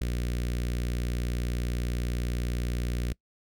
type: tone with notch filter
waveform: sawtooth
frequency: 60 Hz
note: B1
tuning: 49 cents flat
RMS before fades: -30 dBFS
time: 0.01-3.13 s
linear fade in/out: 5 ms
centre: 900 Hz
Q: 0.68
effects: noise-tail reverb RT60 0.1 s tail -23 dB re dry